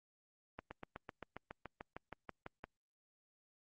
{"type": "slowing click train", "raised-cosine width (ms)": 0.5, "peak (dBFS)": -30, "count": 15, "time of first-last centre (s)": [0.59, 2.64], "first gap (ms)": 120, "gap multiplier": 1.03, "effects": ["Opus 24 kbps"]}